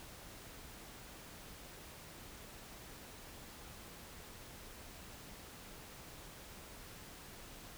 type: silence
effects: pink hiss -53 dBFS RMS until 7.77 s